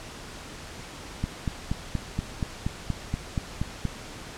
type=click train; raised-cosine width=5 ms; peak=-14 dBFS; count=12; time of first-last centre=1.24-3.853 s; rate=4.21 Hz; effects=pink hiss -41 dBFS RMS until 4.37 s + low-pass 8000 Hz 12 dB/octave